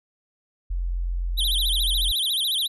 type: tone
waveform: sine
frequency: 43.72 Hz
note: F1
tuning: 3 cents sharp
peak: -23 dBFS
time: 0.7-2.12 s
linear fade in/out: 10 ms
type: tone with vibrato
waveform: square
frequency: 3505 Hz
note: A7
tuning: 7 cents flat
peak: -22 dBFS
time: 1.37-2.68 s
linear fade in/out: 20 ms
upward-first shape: sine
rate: 14 Hz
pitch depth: 220 cents each way
effects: resampled to 32000 Hz